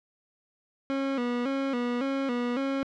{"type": "tone with vibrato", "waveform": "30% pulse", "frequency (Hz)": 257.1, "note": "C4", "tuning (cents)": -30, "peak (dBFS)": -24, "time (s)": [0.9, 2.83], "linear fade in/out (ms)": 0, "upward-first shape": "square", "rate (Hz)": 1.8, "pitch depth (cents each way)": 100, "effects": ["low-pass 3000 Hz 12 dB/octave"]}